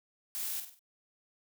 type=noise with echo; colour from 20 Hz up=blue; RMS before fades=-37 dBFS; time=0.35-0.6 s; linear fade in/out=0 ms; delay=48 ms; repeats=4; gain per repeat=-7 dB; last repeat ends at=0.792 s; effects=none